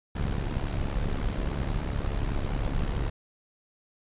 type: noise with amplitude modulation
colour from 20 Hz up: brown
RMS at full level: -25 dBFS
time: 0.15-3.1 s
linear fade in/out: 10 ms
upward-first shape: sine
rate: 69.7 Hz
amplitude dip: 75%
effects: resampled to 8000 Hz